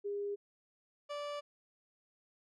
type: tone pair in turn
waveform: sine / 30% pulse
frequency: 406 / 582.7 Hz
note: G#4 / D5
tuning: -39 / -14 cents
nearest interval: tritone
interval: 625 cents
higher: second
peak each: -35 / -36 dBFS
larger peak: first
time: 0.04-0.36 / 1.09-1.41 s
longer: neither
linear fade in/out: 20 ms
effects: low-pass 5000 Hz 12 dB/octave